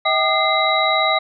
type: tone cluster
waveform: sine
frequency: 638 / 772 / 1217 / 2075 / 3887 Hz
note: D#5 / G5 / D#6 / C7 / B7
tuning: +43 / -27 / -39 / -15 / -28 cents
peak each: -21 dBFS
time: 0.05-1.19 s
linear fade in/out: 10 ms
effects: none